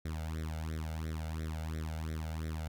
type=tone with flanger; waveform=sawtooth; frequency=79.2 Hz; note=D#2; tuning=31 cents sharp; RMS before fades=-38 dBFS; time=0.05-2.68 s; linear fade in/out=5 ms; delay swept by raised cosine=0.52 to 1.43 ms; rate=2.9 Hz; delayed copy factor=+1; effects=none